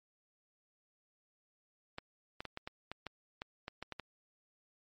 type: clicks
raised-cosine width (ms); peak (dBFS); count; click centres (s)
0.3; -25; 12; 1.984 / 2.405 / 2.453 / 2.574 / 2.675 / 2.916 / 3.067 / 3.419 / 3.681 / 3.826 / 3.923 / 3.997
effects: MP3 48 kbps